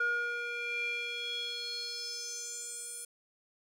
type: tone with band-pass filter sweep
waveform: square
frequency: 476.1 Hz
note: A#4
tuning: 37 cents sharp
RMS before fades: -37 dBFS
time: 0-3.05 s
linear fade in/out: 5 ms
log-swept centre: 1400 to 9700 Hz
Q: 5
effects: none